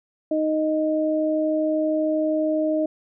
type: tone pair together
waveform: sine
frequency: 311.1 / 621.5 Hz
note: D#4 / D#5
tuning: 0 / -2 cents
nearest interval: octave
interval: 1198 cents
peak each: -22 dBFS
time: 0.31-2.86 s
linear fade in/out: 5 ms
effects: none